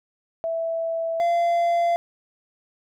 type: tone pair in turn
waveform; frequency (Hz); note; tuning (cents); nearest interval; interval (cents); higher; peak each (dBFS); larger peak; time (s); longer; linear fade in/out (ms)
sine / triangle; 659.3 / 686.3; E5 / F5; 0 / -30; minor second; 70; second; -23 / -16; second; 0.44-1.2 / 1.2-1.96; neither; 0
effects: none